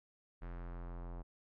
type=tone with low-pass filter sweep; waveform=square; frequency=43.35 Hz; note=F1; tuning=12 cents flat; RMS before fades=-45 dBFS; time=0.41-1.23 s; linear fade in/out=20 ms; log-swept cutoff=1700 to 940 Hz; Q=1.5; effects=none